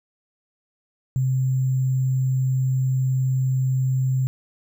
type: tone with sample-and-hold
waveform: sine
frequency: 130.81 Hz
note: C3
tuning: in tune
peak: -18 dBFS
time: 1.16-4.27 s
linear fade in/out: 0 ms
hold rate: 7350 Hz
effects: none